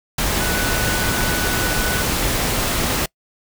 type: tone in noise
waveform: sine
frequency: 1486 Hz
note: F#6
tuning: 7 cents sharp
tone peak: -25 dBFS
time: 0.4-2.03 s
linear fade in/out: 5 ms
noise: pink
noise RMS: -20 dBFS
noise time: 0.18-3.06 s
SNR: -8 dB
effects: noise-tail reverb RT60 0.1 s tail -25 dB re dry